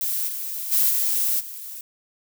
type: noise with level steps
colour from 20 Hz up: violet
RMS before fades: -25 / -30 / -19 / -22 / -36 dBFS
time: 0.01-1.81 s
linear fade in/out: 2 ms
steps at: 0.27 / 0.71 / 0.89 / 1.39 s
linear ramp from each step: 20 ms
effects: none